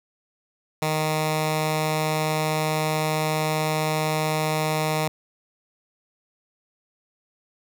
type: tone with notch filter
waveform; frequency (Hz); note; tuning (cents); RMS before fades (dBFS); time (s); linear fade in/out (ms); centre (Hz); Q
10% pulse; 155.4; D#3; -2; -24; 0.82-5.08; 2; 350; 1.8
effects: none

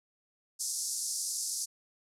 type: band-pass noise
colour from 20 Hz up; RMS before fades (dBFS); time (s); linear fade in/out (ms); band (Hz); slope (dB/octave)
pink; -35; 0.59-1.66; 20; 5000 to 11000; 48
effects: none

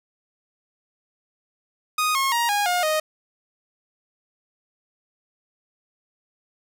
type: tone with pitch steps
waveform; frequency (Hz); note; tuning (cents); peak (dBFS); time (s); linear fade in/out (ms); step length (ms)
sawtooth; 1243 / 1082.1 / 942 / 820.1 / 713.9 / 621.5; D#6 / C#6 / A#5 / G#5 / F5 / D#5; -2 / -42 / +18 / -22 / +38 / -2; -16; 1.98-3; 5; 170
effects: none

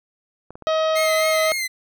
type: clicks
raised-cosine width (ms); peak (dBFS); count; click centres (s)
1; -24; 3; 0.506 / 0.555 / 0.623
type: harmonic tone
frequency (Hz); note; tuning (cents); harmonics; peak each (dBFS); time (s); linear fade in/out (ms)
634; D#5; +32; 1 / 2 / 3 / 4 / 5 / 6 / 7 / 8 / 9; -18 / -25 / -35 / -37 / -33 / -34 / -43 / -44 / -43; 0.67-1.52; 0
type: tone with vibrato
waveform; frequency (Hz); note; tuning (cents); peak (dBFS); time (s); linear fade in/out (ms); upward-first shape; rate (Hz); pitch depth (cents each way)
sawtooth; 2093; C7; 0; -19; 0.95-1.68; 20; triangle; 3.8; 57
effects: none

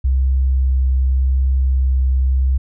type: tone with vibrato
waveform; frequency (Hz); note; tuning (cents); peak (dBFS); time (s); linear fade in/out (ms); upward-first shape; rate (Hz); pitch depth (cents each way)
sine; 65.41; C2; 0; -12; 0.04-2.58; 10; triangle; 0.87; 11
effects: none

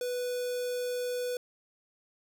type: tone with notch filter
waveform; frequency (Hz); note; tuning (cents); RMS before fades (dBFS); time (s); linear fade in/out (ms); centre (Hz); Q
square; 493.9; B4; 0; -33; 0.01-1.37; 2; 1900; 1
effects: none

